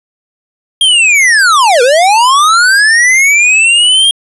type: linear two-way sweep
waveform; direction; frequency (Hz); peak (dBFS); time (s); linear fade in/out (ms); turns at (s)
square; down then up; 3250 to 466.2 to 3250; -5; 0.81-4.11; 2; 1.82
effects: resampled to 24000 Hz + 7-bit